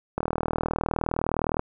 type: click train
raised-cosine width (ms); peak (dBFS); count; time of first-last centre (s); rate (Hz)
1; -11; 57; 0.18-1.594; 39.6
effects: none